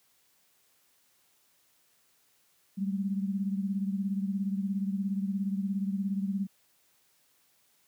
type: beating tone pair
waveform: sine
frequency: 193.8 / 210.8 Hz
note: G3 / G#3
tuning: -20 / +26 cents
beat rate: 17 Hz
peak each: -29 / -35 dBFS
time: 2.77-6.47 s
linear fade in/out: 20 ms
effects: white hiss -68 dBFS RMS until 7.87 s + high-pass 80 Hz 12 dB/octave